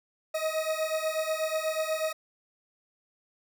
40% pulse beating tone pair, 627 / 635.2 Hz, D#5 / D#5, +13 / +36 cents, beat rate 8.2 Hz, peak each -30 dBFS, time 0.34-2.13 s, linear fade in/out 10 ms, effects none

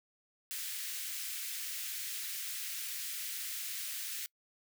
white high-pass noise, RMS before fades -40 dBFS, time 0.51-4.26 s, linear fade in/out 0 ms, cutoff 1700 Hz, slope 24 dB/octave, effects noise-tail reverb RT60 0.1 s tail -25 dB re dry

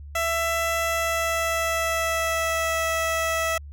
15% pulse tone with pitch glide, 665 to 653.6 Hz, E5 to E5, +15 to -15 cents, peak -16 dBFS, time 0.15-3.58 s, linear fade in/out 5 ms, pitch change -30 cents, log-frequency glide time 0.8-2.87 s, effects added 72 Hz sine -37 dBFS peak until 3.72 s

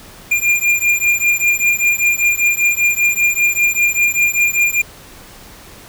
square beating tone pair, 2402 / 2407.1 Hz, D7 / D7, +38 / +42 cents, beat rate 5.1 Hz, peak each -16 dBFS, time 0.31-4.82 s, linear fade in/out 10 ms, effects pink hiss -39 dBFS RMS until 5.88 s

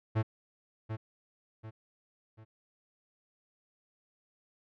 45% pulse tone with echo, 110 Hz, A2, in tune, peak -26 dBFS, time 0.15-0.23 s, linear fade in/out 20 ms, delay 740 ms, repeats 3, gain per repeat -8 dB, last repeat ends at 2.45 s, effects low-pass 2000 Hz 12 dB/octave

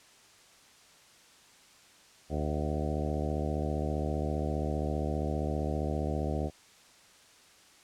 harmonic tone with a mistuned harmonic, 75.1 Hz, D2, 39 cents sharp, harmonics 1 / 2 / 3 / 4 / 5 / 6 / 7 / 8 / 9 / 10, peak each -33 / -36 / -38 / -39 / -40 / -41 / -41 / -42 / -43 / -43 dBFS, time 2.29-6.51 s, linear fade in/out 50 ms, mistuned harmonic 8, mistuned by +34 cents, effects white hiss -58 dBFS RMS until 7.83 s + low-pass 8000 Hz 12 dB/octave

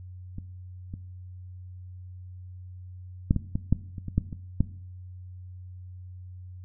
clicks, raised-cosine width 5 ms, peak -23 / -24 / -7 / -13 / -14 / -8 / -25 / -21 / -9 / -22 / -9 dBFS, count 11, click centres 0.384 / 0.939 / 3.309 / 3.363 / 3.555 / 3.726 / 3.982 / 4.083 / 4.18 / 4.328 / 4.606 s, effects noise-tail reverb RT60 0.6 s tail -18 dB re dry + added 91 Hz sine -40 dBFS peak until 6.64 s

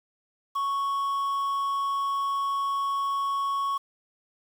triangle tone with quantisation, 1108.7 Hz, C#6, in tune, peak -23 dBFS, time 0.55-3.78 s, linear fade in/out 10 ms, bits 8, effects none

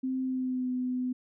sine tone with pitch glide, 260.3 to 252.2 Hz, C4 to B3, -9 to +36 cents, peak -28 dBFS, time 0.03-1.13 s, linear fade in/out 10 ms, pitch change -55 cents, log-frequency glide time 0.22-0.71 s, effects none

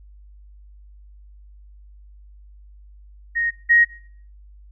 sine tone pair in turn, 1864.7 / 1880.9 Hz, A#6 / A#6, 0 / +15 cents, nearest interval unison, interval 15 cents, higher second, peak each -19 / -11 dBFS, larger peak second, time 3.35-3.51 / 3.69-3.85 s, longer neither, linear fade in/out 20 ms, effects noise-tail reverb RT60 0.5 s tail -19 dB re dry + added 50 Hz sine -43 dBFS peak until 4.71 s

